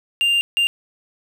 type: tone bursts at uneven times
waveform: triangle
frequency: 2794 Hz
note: F7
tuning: in tune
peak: -13 dBFS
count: 2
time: 0.21-0.41 / 0.57-0.67 s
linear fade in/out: 0 ms
effects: none